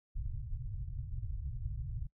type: low-pass noise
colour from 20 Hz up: pink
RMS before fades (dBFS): -39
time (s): 0.15-2.07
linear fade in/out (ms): 10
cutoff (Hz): 140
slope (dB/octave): 96
effects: noise-tail reverb RT60 0.1 s tail -23 dB re dry